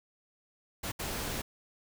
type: noise bursts at uneven times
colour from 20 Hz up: pink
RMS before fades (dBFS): -36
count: 2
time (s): 0.83-0.92 / 0.99-1.42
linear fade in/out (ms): 10
effects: none